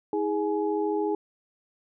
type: tone cluster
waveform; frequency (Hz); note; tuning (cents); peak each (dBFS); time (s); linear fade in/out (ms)
sine; 319.6 / 413.2 / 843; D#4 / G#4 / G#5; +47 / -9 / +26; -29 / -26 / -32; 0.13-1.15; 2
effects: none